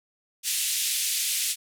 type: band-pass noise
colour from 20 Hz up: white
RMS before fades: -27 dBFS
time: 0.43-1.56 s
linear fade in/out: 50 ms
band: 2400 to 12000 Hz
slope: 24 dB/octave
effects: none